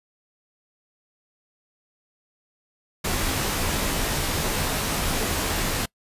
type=noise with comb filter; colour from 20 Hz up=pink; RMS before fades=-25 dBFS; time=3.04-5.86 s; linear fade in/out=10 ms; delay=17 ms; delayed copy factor=-0.5; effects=noise-tail reverb RT60 0.1 s tail -25 dB re dry + resampled to 32000 Hz